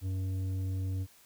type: tone with tanh clipping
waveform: sine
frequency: 94.3 Hz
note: F#2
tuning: 33 cents sharp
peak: -32 dBFS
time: 0.01-1.07 s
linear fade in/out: 50 ms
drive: 8 dB
effects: white hiss -60 dBFS RMS until 1.25 s